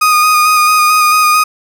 35% pulse tone with vibrato, 1237 Hz, D#6, 10 cents flat, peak -5 dBFS, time 0.01-1.44 s, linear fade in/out 10 ms, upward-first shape square, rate 4.5 Hz, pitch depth 14 cents each way, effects none

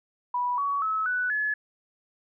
sine tone with pitch steps, 981 / 1126.9 / 1294.4 / 1486.9 / 1708 Hz, B5 / C#6 / E6 / F#6 / G#6, -12 / +28 / -32 / +8 / +48 cents, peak -24 dBFS, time 0.34-1.54 s, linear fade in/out 5 ms, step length 240 ms, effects none

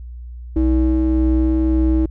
triangle ring-modulated tone, 129.2 Hz, C3, 21 cents flat, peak -8 dBFS, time 0.56-2.06 s, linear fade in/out 5 ms, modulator 191 Hz, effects added 60 Hz sine -30 dBFS peak until 2.1 s

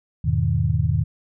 sine chord, E major seventh, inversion none, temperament equal, 82.41 / 103.83 / 123.47 / 155.56 Hz, E2 / G#2 / B2 / D#3, 0 / 0 / 0 / 0 cents, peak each -23 dBFS, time 0.24-1.04 s, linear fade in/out 10 ms, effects none

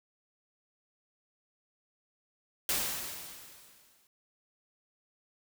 white noise with exponential decay, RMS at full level -29 dBFS, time 2.69-4.07 s, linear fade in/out 1 ms, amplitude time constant 300 ms, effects none

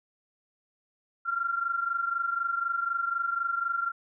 sine tone pair together, 1372.9 / 1396.9 Hz, F6 / F6, -30 / 0 cents, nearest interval unison, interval 30 cents, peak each -28 / -32 dBFS, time 1.25-3.92 s, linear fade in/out 20 ms, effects none

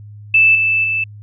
sine tone with level steps, 2637 Hz, E7, in tune, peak -7 / -12 / -15 dBFS, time 0.34-1.04 s, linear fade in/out 5 ms, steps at 0.55 / 0.84 s, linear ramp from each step 2 ms, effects added 104 Hz sine -33 dBFS peak until 1.22 s

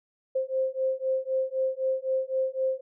sine beating tone pair, 523.3 / 527.2 Hz, C5 / C5, 0 / +13 cents, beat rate 3.9 Hz, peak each -28 dBFS, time 0.35-2.81 s, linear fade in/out 10 ms, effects none

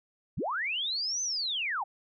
sine linear two-way sweep, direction up then down, 57 to 6220 to 706 Hz, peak -29 dBFS, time 0.37-1.84 s, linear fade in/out 10 ms, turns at 1.22 s, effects none

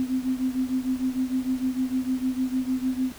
sine beating tone pair, 255.8 / 262.4 Hz, C4 / C4, -39 / +5 cents, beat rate 6.6 Hz, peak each -25 / -28 dBFS, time 0-3.12 s, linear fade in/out 0 ms, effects pink hiss -45 dBFS RMS until 3.18 s

